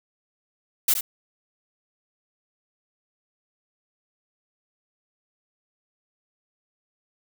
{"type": "noise with echo", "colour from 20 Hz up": "blue", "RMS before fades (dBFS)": -19, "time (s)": [0.88, 0.94], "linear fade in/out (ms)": 5, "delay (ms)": 70, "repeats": 1, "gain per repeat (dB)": -8, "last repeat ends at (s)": 1.01, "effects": []}